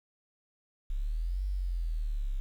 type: exponential two-way sweep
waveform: sine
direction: up then down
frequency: 32.7 to 49 to 32.7 Hz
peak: -29 dBFS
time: 0.9-2.4 s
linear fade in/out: 0 ms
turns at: 1.45 s
effects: 10-bit